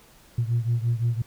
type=beating tone pair; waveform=sine; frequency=115.9 / 121.7 Hz; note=A#2 / B2; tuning=-10 / -25 cents; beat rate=5.8 Hz; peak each=-22 / -25 dBFS; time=0.38-1.22 s; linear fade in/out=5 ms; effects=tanh soft clip ceiling -16 dBFS + pink hiss -54 dBFS RMS until 1.26 s